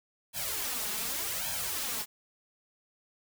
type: noise with flanger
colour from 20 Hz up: white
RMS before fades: -34 dBFS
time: 0.33-2.06 s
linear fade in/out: 50 ms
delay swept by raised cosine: 1.2 to 4.8 ms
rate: 0.86 Hz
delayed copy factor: +0.9
effects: none